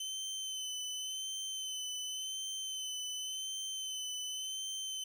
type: tone with vibrato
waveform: 25% pulse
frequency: 3058 Hz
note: G7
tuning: 44 cents flat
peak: -34 dBFS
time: 0-5.04 s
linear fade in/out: 5 ms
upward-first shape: sine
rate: 0.9 Hz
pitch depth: 28 cents each way
effects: none